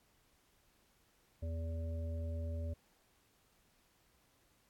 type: harmonic tone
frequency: 82.41 Hz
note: E2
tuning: in tune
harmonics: 1 / 3 / 5 / 7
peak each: -37 / -50 / -57 / -49 dBFS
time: 1.42-2.74 s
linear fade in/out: 10 ms
effects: pink hiss -72 dBFS RMS until 4.69 s + AAC 64 kbps